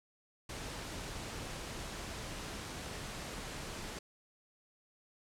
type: noise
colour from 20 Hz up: pink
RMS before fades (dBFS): -43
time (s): 0.49-3.99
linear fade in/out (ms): 5
effects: low-pass 9000 Hz 12 dB/octave